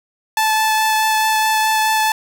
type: tone with vibrato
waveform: sawtooth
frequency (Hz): 872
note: A5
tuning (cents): -16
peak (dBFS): -10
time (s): 0.37-2.12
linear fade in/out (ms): 2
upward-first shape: triangle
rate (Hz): 4.7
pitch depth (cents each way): 11
effects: none